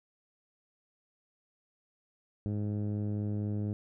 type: tone with low-pass filter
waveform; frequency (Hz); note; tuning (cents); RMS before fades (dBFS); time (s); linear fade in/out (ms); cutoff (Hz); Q
10% pulse; 104.2; G#2; +6; -33; 2.46-3.73; 0; 210; 0.56
effects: none